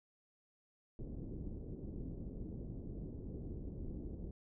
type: low-pass noise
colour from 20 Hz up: pink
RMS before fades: -45 dBFS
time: 0.99-4.31 s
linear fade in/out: 2 ms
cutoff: 390 Hz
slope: 24 dB/octave
effects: none